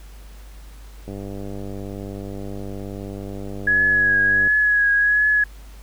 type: click train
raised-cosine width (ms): 2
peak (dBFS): -20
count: 337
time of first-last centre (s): 1.08-4.474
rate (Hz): 99
type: tone with vibrato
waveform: sine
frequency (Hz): 1675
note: G#6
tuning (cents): +14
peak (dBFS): -14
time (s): 3.67-5.44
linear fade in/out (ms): 5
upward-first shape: triangle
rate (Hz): 1.4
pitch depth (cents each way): 33
effects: added 50 Hz sine -38 dBFS peak until 5.82 s + pink hiss -50 dBFS RMS until 5.82 s